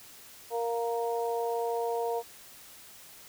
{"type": "harmonic tone", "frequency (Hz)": 233.1, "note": "A#3", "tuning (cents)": 0, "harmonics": [2, 3, 4], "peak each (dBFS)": [-30, -34, -36], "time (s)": [0.5, 2.23], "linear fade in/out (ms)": 50, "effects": ["white hiss -51 dBFS RMS until 3.28 s"]}